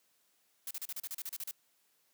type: noise bursts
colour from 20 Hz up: blue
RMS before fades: -40 dBFS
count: 12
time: 0.67-1.511 s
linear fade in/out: 2 ms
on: 38 ms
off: 35 ms
effects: white hiss -73 dBFS RMS until 2.13 s + high-pass 150 Hz 12 dB/octave